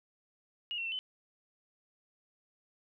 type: tone with pitch steps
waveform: sine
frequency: 2871 / 2720 / 2689 / 3035 Hz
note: F7 / F7 / E7 / F#7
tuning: +47 / -46 / +34 / +43 cents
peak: -34 dBFS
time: 0.71-0.99 s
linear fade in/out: 0 ms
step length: 70 ms
effects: none